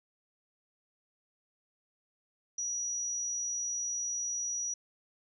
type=tone; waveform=sine; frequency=5820 Hz; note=F#8; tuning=29 cents flat; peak=-32 dBFS; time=2.58-4.74 s; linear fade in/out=5 ms; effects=none